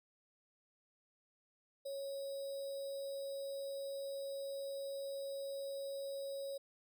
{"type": "tone with sample-and-hold", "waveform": "sine", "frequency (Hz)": 551, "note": "C#5", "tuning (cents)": -11, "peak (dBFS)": -40, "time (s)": [1.85, 6.58], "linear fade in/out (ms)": 10, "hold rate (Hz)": 4410, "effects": []}